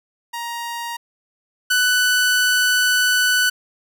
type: tone pair in turn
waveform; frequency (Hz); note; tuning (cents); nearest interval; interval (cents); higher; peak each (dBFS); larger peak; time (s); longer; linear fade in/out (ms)
sawtooth; 940 / 1492.2; A#5 / F#6; +14 / +14; minor sixth; 800; second; -22 / -11; second; 0.33-0.97 / 1.7-3.5; second; 10
effects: none